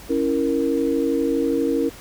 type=chord; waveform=sine; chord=A# diminished; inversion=first; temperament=equal; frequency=277.2 / 329.6 / 466.2 Hz; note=C#4 / E4 / A#4; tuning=0 / 0 / 0 cents; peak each=-22 / -23 / -22 dBFS; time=0.09-1.9 s; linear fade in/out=20 ms; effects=added 50 Hz sine -45 dBFS peak until 2 s + pink hiss -42 dBFS RMS until 2 s